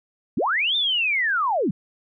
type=linear two-way sweep; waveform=sine; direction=up then down; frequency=143.8 to 3644 to 143.8 Hz; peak=-19 dBFS; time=0.37-1.71 s; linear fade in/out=5 ms; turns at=0.76 s; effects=none